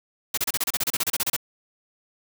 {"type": "noise bursts", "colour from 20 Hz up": "white", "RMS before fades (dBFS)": -24, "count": 16, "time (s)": [0.34, 1.365], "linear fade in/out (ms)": 5, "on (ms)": 35, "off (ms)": 31, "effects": []}